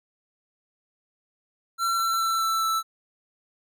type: tone with pitch steps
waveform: square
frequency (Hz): 1355 / 1346.4 / 1337.9 / 1329.4 / 1321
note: E6 / E6 / E6 / E6 / E6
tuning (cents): +47 / +36 / +25 / +14 / +3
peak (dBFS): -23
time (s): 1.78-2.83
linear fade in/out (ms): 50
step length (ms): 210
effects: none